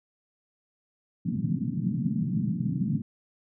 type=band-pass noise; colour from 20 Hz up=white; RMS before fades=-28 dBFS; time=1.25-3.02 s; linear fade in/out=10 ms; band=120 to 240 Hz; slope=48 dB/octave; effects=none